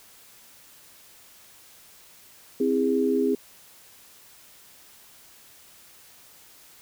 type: chord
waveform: sine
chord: C augmented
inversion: none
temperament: just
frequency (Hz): 261.6 / 327 / 408.8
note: C4 / E4 / G#4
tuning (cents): 0 / -14 / -27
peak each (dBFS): -24 / -28 / -23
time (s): 2.6-3.35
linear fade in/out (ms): 5
effects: white hiss -52 dBFS RMS until 6.81 s